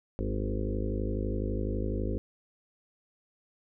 harmonic tone with a mistuned harmonic, 52 Hz, G#1, 3 cents sharp, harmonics 1 / 2 / 4 / 5 / 6 / 7 / 8 / 9 / 10, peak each -32 / -35 / -38 / -39 / -40 / -40 / -41 / -42 / -42 dBFS, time 0.19-2.18 s, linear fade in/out 0 ms, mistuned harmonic 7, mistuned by +23 cents, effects none

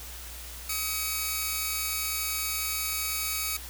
5% pulse tone pair together, 1271 / 2265 Hz, D#6 / C#7, +36 / +37 cents, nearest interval minor seventh, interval 1001 cents, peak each -21 dBFS, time 0.69-3.57 s, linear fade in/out 5 ms, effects added 60 Hz sine -43 dBFS peak until 3.69 s + white hiss -43 dBFS RMS until 3.69 s

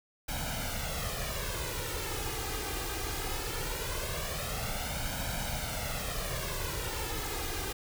pink noise with flanger, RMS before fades -35 dBFS, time 0.28-7.73 s, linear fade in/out 10 ms, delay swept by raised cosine 1.3 to 2.5 ms, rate 0.2 Hz, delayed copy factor +0.7, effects none

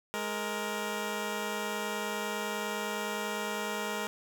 10% pulse tone pair together, 209.3 / 468.4 Hz, G#3 / A#4, +14 / +8 cents, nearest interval octave + major second, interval 1394 cents, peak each -27 dBFS, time 0.14-4.07 s, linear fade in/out 0 ms, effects none

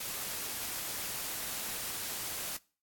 white noise, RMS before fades -38 dBFS, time 0-2.57 s, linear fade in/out 5 ms, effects noise-tail reverb RT60 0.4 s tail -23 dB re dry + AAC 64 kbps

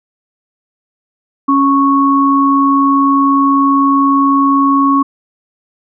sine tone pair together, 276.5 / 1106 Hz, C#4 / C#6, -4 / -4 cents, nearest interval 2 octaves, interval 2400 cents, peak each -10 dBFS, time 1.48-5.03 s, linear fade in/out 10 ms, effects none

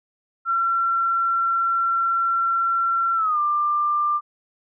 sine tone with pitch glide, 1359 to 1189.9 Hz, F6 to D6, -48 to +22 cents, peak -18 dBFS, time 0.45-4.21 s, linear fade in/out 50 ms, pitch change -230 cents, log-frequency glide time 3.15-3.39 s, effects none

